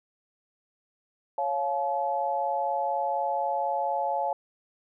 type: chord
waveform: sine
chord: Db augmented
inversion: none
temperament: equal with one note detuned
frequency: 554.4 / 698.5 / 858.4 Hz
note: Db5 / F5 / A5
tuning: 0 / 0 / -43 cents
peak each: -31 / -30 / -28 dBFS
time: 1.38-4.33 s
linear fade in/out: 2 ms
effects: none